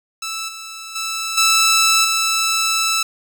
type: tone with level steps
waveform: 10% pulse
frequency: 1318.5 Hz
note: E6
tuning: in tune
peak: -16 / -23 / -14 / -4 / -8 dBFS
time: 0.22-3.03 s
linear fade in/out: 5 ms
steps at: 0.48 / 0.95 / 1.37 / 2.04 s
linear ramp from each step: 10 ms
effects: none